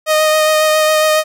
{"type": "tone with vibrato", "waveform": "sawtooth", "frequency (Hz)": 620, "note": "D#5", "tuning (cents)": -6, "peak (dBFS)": -6, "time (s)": [0.06, 1.24], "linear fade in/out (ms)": 50, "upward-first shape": "sine", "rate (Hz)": 7.3, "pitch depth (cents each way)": 13, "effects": []}